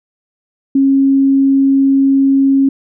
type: tone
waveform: sine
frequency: 272.3 Hz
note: C#4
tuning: 31 cents flat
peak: -7 dBFS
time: 0.75-2.69 s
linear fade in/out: 5 ms
effects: none